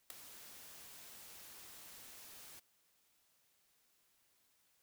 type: noise with ADSR envelope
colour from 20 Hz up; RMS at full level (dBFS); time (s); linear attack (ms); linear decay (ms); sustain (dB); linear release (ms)
white; -41; 0.1-2.6; 3; 4; -14; 12
effects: white hiss -75 dBFS RMS until 4.82 s